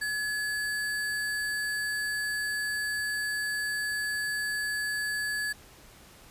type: tone with sample-and-hold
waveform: sine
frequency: 1700 Hz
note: G#6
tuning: 40 cents sharp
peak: -28 dBFS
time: 0.01-5.53 s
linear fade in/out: 10 ms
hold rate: 6300 Hz
effects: pink hiss -53 dBFS RMS until 6.3 s + resampled to 32000 Hz